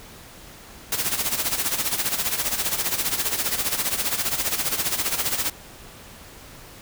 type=noise with tremolo; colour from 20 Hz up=white; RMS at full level=-22 dBFS; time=0.92-5.5 s; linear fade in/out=2 ms; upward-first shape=sine; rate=15 Hz; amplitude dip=70%; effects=pink hiss -44 dBFS RMS until 6.81 s